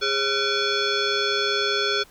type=tone with frequency modulation; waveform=sine; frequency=1500 Hz; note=F#6; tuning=23 cents sharp; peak=-20 dBFS; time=0.01-2.04 s; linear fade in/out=20 ms; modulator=955 Hz; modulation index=3.4; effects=pink hiss -53 dBFS RMS until 2.1 s